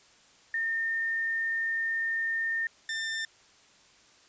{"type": "tone pair in turn", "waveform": ["sine", "sawtooth"], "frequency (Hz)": [1818, 1794], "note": ["A#6", "A6"], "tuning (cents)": [-44, 33], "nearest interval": "unison", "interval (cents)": 23, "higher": "first", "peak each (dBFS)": -27, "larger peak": "neither", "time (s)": [[0.54, 2.67], [2.89, 3.25]], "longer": "first", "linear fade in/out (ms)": 2, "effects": ["white hiss -59 dBFS RMS until 4.28 s", "resampled to 16000 Hz"]}